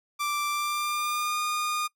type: tone with pitch glide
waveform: sawtooth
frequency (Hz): 1174.7 to 1219.6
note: D6 to D#6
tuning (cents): 0 to -35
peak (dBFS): -23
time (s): 0.19-1.88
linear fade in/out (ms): 20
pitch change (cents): +65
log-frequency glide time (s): 0.49-1.4
effects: noise-tail reverb RT60 0.1 s tail -21 dB re dry